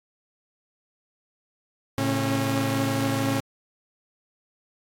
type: tone cluster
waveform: sawtooth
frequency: 111.4 / 138.2 / 272.2 Hz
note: A2 / C#3 / C#4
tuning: +22 / -5 / -31 cents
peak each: -23 / -28 / -21 dBFS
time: 1.98-3.4 s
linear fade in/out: 0 ms
effects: AAC 64 kbps